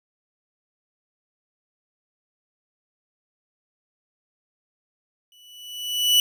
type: tone with exponential growth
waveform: 40% pulse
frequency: 2960 Hz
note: F#7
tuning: in tune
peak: -12 dBFS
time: 5.32-6.2 s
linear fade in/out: 1 ms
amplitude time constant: 190 ms
effects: none